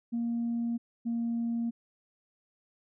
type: tone pair in turn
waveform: sine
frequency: 234.3 / 233.1 Hz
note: A#3 / A#3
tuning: +9 / 0 cents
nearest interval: unison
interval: 9 cents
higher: first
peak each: -27 dBFS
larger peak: neither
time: 0.12-0.78 / 1.05-1.71 s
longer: neither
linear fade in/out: 20 ms
effects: tanh soft clip ceiling -25 dBFS